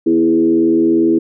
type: tone with frequency modulation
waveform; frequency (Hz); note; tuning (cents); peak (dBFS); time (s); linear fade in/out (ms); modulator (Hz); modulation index
sine; 330; E4; +2; -9; 0.06-1.19; 10; 82.5; 0.82
effects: none